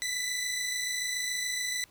15% pulse tone pair together, 1985 / 2012 Hz, B6 / B6, +8 / +32 cents, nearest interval unison, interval 24 cents, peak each -25 / -31 dBFS, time 0.02-1.84 s, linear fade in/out 0 ms, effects pink hiss -60 dBFS RMS until 1.9 s

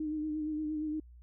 sine tone with vibrato, 306.6 Hz, D#4, 25 cents flat, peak -32 dBFS, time 0-1 s, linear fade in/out 5 ms, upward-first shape sine, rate 8.6 Hz, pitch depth 33 cents each way, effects added 60 Hz sine -51 dBFS peak until 1.22 s

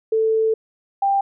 sine tone pair in turn, 442.5 / 791.2 Hz, A4 / G5, +10 / +16 cents, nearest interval minor seventh, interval 1006 cents, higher second, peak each -15 dBFS, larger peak neither, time 0.12-0.54 / 1.02-1.21 s, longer first, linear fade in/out 5 ms, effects none

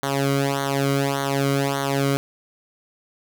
sawtooth tone with flanger, 138.59 Hz, C#3, in tune, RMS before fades -22 dBFS, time 0.03-2.17 s, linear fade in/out 0 ms, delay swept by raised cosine 0.39 to 1.16 ms, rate 1.7 Hz, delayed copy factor -0.9, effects none

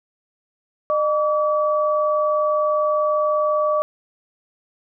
sine tone pair together, 607.6 / 1147 Hz, D#5 / D6, -41 / -41 cents, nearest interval major seventh, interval 1100 cents, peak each -18 / -21 dBFS, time 0.9-3.82 s, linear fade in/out 0 ms, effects none

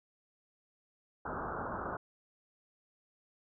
white low-pass noise, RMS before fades -39 dBFS, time 1.25-1.97 s, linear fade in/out 5 ms, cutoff 1500 Hz, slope 96 dB/octave, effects none

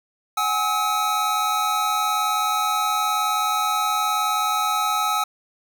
square tone cluster, 750 / 829 / 1287 Hz, F#5 / G#5 / E6, +23 / -3 / -42 cents, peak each -29 / -27 / -22 dBFS, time 0.37-5.24 s, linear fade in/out 5 ms, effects none

